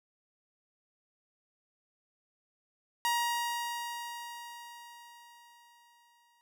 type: tone with exponential decay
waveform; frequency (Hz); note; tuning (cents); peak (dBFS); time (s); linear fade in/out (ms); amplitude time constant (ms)
sawtooth; 947; A#5; +27; -23; 3.05-6.41; 0; 730
effects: none